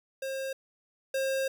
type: tone pair in turn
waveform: square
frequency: 535 / 535 Hz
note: C5 / C5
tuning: +38 / +38 cents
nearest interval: unison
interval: 0 cents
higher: neither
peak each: -33 / -28 dBFS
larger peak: second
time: 0.22-0.53 / 1.14-1.48 s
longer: second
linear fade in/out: 5 ms
effects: 11-bit